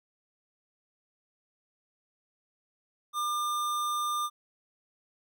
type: tone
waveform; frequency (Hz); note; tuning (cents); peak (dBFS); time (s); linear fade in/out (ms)
square; 1200; D6; +37; -29; 3.13-4.3; 50
effects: none